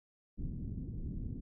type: low-pass noise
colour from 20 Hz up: pink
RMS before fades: -40 dBFS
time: 0.37-1.41 s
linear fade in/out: 20 ms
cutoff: 260 Hz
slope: 24 dB/octave
effects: none